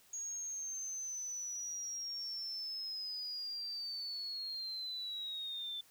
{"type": "linear sweep", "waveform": "sine", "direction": "down", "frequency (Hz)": [6645, 3520], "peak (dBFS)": -39, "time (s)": [0.13, 5.81], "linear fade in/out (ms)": 5, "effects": ["white hiss -65 dBFS RMS until 5.9 s"]}